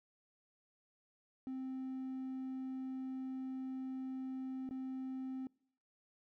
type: tone with dropouts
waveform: triangle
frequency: 261.6 Hz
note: C4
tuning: in tune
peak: -37 dBFS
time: 1.47-5.47 s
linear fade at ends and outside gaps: 1 ms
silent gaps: 4.691-4.709 s
effects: noise-tail reverb RT60 0.6 s tail -26 dB re dry + tanh soft clip ceiling -33 dBFS